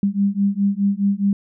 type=beating tone pair; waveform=sine; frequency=197.3 / 202.1 Hz; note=G3 / G#3; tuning=+11 / -47 cents; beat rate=4.8 Hz; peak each=-19 dBFS; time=0.03-1.33 s; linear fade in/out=2 ms; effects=none